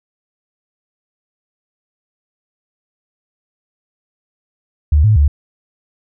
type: tone with pitch steps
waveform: sine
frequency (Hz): 74.4 / 107.6 / 72.7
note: D2 / A2 / D2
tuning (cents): +23 / -38 / -17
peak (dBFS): -7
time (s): 4.92-5.28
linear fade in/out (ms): 5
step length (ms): 120
effects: none